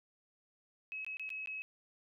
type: tone with dropouts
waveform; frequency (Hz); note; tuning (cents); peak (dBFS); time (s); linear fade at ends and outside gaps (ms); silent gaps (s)
sine; 2566; E7; -47; -39; 0.92-1.62; 0; 1.047-1.065 / 1.17-1.196 / 1.292-1.303 / 1.459-1.473
effects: none